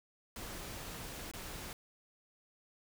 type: noise with dropouts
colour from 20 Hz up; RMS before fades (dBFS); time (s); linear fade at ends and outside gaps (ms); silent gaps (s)
pink; -45; 0.36-1.73; 1; 1.314-1.336
effects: none